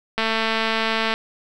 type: click train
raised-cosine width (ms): 0.3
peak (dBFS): -6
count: 215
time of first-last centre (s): 0.18-1.14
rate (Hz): 223
effects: none